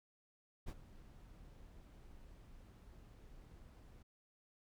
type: noise with ADSR envelope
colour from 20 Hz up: brown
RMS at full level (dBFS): -41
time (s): 0.66-4.03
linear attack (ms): 26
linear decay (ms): 50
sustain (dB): -17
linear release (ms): 11
effects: none